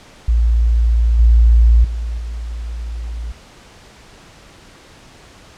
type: tone with level steps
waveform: sine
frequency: 57.4 Hz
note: A#1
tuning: 26 cents flat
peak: -10 / -6 / -19 / -22 dBFS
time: 0.28-3.32 s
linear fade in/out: 5 ms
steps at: 1.19 / 1.84 / 2.18 s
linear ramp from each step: 5 ms
effects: pink hiss -43 dBFS RMS until 5.57 s + low-pass 7000 Hz 12 dB/octave